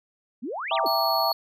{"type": "exponential two-way sweep", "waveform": "sine", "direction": "up then down", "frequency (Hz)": [207.7, 4082, 207.7], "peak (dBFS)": -29, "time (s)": [0.42, 0.88], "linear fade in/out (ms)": 20, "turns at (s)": 0.75}
{"type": "chord", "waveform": "sine", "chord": "E half-diminished seventh", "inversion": "none", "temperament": "equal", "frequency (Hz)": [659.3, 784, 932.3, 1174.7], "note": ["E5", "G5", "Bb5", "D6"], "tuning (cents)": [0, 0, 0, 0], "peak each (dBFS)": [-26, -28, -27, -28], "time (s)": [0.71, 1.32], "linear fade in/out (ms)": 2}
{"type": "tone", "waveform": "square", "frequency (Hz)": 4381, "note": "C#8", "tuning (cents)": -21, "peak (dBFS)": -27, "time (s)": [0.86, 1.33], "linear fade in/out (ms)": 2}
{"effects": []}